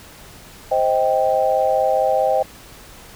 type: chord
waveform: sine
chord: C minor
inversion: none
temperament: just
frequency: 523.3 / 627.9 / 784.9 Hz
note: C5 / Eb5 / G5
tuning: 0 / +16 / +2 cents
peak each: -19 dBFS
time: 0.71-2.43 s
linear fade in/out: 10 ms
effects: pink hiss -42 dBFS RMS until 3.15 s

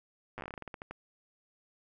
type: slowing click train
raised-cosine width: 0.5 ms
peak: -26 dBFS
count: 16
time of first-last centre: 0.38-0.91 s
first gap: 8 ms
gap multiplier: 1.19
effects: none

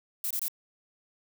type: noise bursts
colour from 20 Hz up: violet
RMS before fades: -31 dBFS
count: 3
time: 0.24-0.482 s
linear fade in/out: 2 ms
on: 66 ms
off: 22 ms
effects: none

